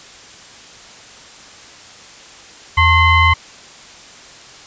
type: tone with frequency modulation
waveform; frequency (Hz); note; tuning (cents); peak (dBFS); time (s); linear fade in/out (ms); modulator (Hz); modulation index
sine; 1074; C6; +45; -8; 2.77-3.34; 10; 990; 1.4
effects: white hiss -39 dBFS RMS until 4.66 s + resampled to 16000 Hz